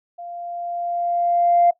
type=tone with level ramp; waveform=sine; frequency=695 Hz; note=F5; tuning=9 cents flat; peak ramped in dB=-32 to -10 dBFS; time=0.18-1.71 s; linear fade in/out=10 ms; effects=noise-tail reverb RT60 0.1 s tail -18 dB re dry + tanh soft clip ceiling -6 dBFS